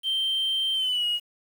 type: tone with pitch glide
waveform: sine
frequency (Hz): 3136 to 2892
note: G7 to F#7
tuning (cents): 0 to -40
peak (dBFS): -21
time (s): 0.03-1.2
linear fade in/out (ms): 50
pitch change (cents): -140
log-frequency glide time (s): 0.74-1.05
effects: tanh soft clip ceiling -21 dBFS + 8-bit